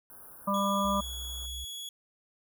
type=band-stop noise; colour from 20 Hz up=white; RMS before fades=-50 dBFS; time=0.1-1.46 s; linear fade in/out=0 ms; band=1600 to 9700 Hz; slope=96 dB/octave
type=harmonic tone; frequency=198.9 Hz; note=G3; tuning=25 cents sharp; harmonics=1 / 3 / 5 / 6; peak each=-30 / -33 / -32 / -30 dBFS; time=0.47-1.01 s; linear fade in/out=10 ms
type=tone; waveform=sawtooth; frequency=3362 Hz; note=G#7; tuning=20 cents sharp; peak=-35 dBFS; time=0.54-1.89 s; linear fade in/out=2 ms
type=tone with pitch glide; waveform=sine; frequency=63.8 to 62.92 Hz; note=C2 to B1; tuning=-43 to +33 cents; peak=-39 dBFS; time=0.84-1.65 s; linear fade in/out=10 ms; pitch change=-24 cents; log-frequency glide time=0.96-1.44 s
effects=none